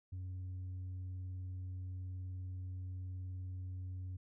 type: tone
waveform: sine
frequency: 92.1 Hz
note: F#2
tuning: 7 cents flat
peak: -38 dBFS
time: 0.12-4.17 s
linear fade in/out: 10 ms
effects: tanh soft clip ceiling -40 dBFS